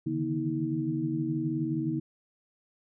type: tone cluster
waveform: sine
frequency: 139.8 / 151.9 / 159 / 239.8 / 318.8 Hz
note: C#3 / D#3 / D#3 / A#3 / D#4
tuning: +15 / -41 / +38 / +49 / +42 cents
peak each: -34 / -37 / -38 / -35 / -30 dBFS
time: 0.06-2 s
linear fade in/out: 10 ms
effects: none